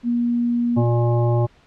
sine tone, 238.6 Hz, A#3, 41 cents sharp, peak -17 dBFS, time 0.03-0.84 s, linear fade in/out 50 ms
harmonic tone, 118.9 Hz, A#2, 35 cents sharp, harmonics 1 / 3 / 5 / 7 / 9, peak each -16 / -24 / -26 / -29 / -35 dBFS, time 0.76-1.47 s, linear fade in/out 20 ms
effects pink hiss -54 dBFS RMS until 1.66 s + low-pass 4000 Hz 12 dB/octave

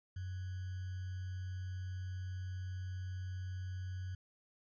sine tone with sample-and-hold, 92.5 Hz, F#2, in tune, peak -39 dBFS, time 0.16-4.15 s, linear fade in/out 5 ms, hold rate 1575 Hz, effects resampled to 16000 Hz

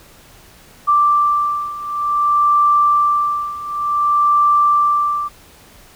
sine beating tone pair, 1174.7 / 1175.25 Hz, D6 / D6, 0 / +1 cents, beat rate 0.55 Hz, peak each -17 / -14 dBFS, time 0.87-5.29 s, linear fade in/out 20 ms, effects pink hiss -45 dBFS RMS until 5.95 s

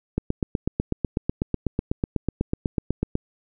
click train, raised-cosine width 3 ms, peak -9 dBFS, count 25, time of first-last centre 0.18-3.154 s, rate 8.07 Hz, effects none

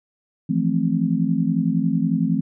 sine chord, F major seventh, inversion third, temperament just, 163.7 / 174.61 / 218.3 / 261.9 Hz, E3 / F3 / A3 / C4, -12 / 0 / -13 / +2 cents, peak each -23 dBFS, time 0.49-2.41 s, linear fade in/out 10 ms, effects none

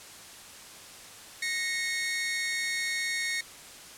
sawtooth tone pair together, 1864.7 / 2186 Hz, A#6 / C#7, 0 / -25 cents, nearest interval minor third, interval 275 cents, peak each -28 dBFS, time 1.42-3.41 s, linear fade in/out 5 ms, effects white hiss -47 dBFS RMS until 3.97 s + low-pass 10000 Hz 12 dB/octave

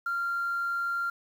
sine tone, 1386 Hz, F6, 14 cents flat, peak -26 dBFS, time 0.06-1.1 s, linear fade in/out 5 ms, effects tanh soft clip ceiling -24 dBFS + 9-bit

